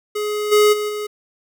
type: tone with level steps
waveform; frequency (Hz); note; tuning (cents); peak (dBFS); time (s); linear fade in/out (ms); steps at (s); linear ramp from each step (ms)
square; 420; G#4; +19; -21 / -11 / -21 / -24; 0.15-1.07; 10; 0.51 / 0.72 / 0.88; 20
effects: none